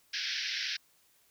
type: band-pass noise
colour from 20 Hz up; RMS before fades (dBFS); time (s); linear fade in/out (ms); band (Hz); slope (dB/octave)
white; -35; 0.13-0.77; 10; 1500 to 5600; 96
effects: white hiss -67 dBFS RMS until 1.3 s

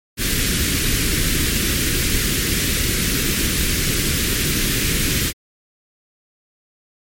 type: band-stop noise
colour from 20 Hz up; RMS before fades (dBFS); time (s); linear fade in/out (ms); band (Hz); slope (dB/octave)
pink; -19; 0.17-5.33; 50; 400 to 1600; 24
effects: MP3 64 kbps

